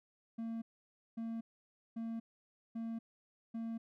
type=tone bursts; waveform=triangle; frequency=227.6 Hz; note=A#3; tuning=41 cents flat; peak=-36 dBFS; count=5; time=0.38-3.78 s; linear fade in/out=10 ms; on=240 ms; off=550 ms; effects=none